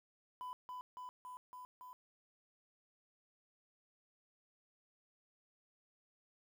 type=tone with echo; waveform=sine; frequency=1000 Hz; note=B5; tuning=21 cents sharp; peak=-40 dBFS; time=0.41-0.53 s; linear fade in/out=0 ms; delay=280 ms; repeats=5; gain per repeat=-2 dB; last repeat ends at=1.93 s; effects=tanh soft clip ceiling -42 dBFS + 11-bit